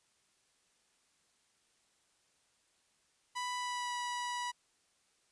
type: tone with pitch glide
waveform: sawtooth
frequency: 990 to 976.4 Hz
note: B5 to B5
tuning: +4 to -20 cents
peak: -32 dBFS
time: 3.35-4.52 s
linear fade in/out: 20 ms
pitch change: -24 cents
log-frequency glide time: 3.57-3.94 s
effects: white hiss -73 dBFS RMS until 5.31 s + resampled to 22050 Hz